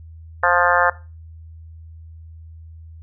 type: harmonic tone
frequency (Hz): 176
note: F3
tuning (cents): +14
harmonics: 3 / 4 / 5 / 6 / 7 / 8 / 9 / 10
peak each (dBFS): -22 / -22 / -22 / -22 / -22 / -22 / -22 / -22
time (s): 0.43-0.9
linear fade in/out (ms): 5
effects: noise-tail reverb RT60 0.3 s tail -18 dB re dry + added 81 Hz sine -37 dBFS peak until 3.02 s